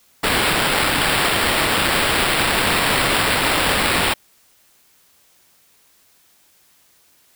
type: noise with sample-and-hold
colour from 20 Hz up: blue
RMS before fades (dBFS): -18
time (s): 0.23-4.14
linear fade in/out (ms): 10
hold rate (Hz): 6300
effects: white hiss -56 dBFS RMS until 7.35 s